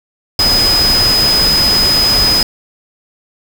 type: tone in noise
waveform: sine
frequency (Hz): 5020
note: D#8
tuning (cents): +15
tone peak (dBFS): -9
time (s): 0.39-2.43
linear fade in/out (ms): 2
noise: pink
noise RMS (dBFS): -17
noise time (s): 0.39-2.43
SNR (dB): +5
effects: none